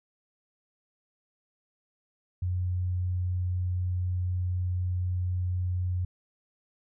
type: tone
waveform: sine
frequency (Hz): 90.4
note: F#2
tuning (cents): -40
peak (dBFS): -26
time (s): 2.42-6.05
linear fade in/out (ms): 5
effects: none